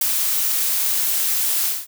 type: noise with ADSR envelope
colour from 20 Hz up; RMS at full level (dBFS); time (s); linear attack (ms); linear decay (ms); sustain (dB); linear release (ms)
blue; -17; 0.01-1.87; 4; 14; -3; 210
effects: none